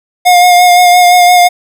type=tone with vibrato; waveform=square; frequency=714 Hz; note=F5; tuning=38 cents sharp; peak=-3 dBFS; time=0.25-1.49 s; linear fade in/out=20 ms; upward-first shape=sine; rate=5.8 Hz; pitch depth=22 cents each way; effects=none